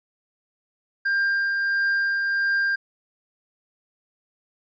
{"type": "tone with tremolo", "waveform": "triangle", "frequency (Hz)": 1595, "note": "G6", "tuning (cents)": 30, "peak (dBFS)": -17, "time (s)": [1.05, 2.76], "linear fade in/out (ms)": 10, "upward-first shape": "triangle", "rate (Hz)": 1.5, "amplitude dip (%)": 30, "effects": ["resampled to 16000 Hz"]}